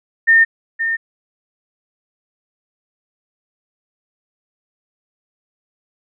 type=tone with echo; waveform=sine; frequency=1819 Hz; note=A#6; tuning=43 cents flat; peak=-7 dBFS; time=0.27-0.45 s; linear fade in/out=20 ms; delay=520 ms; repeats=1; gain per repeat=-9 dB; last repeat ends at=0.97 s; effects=none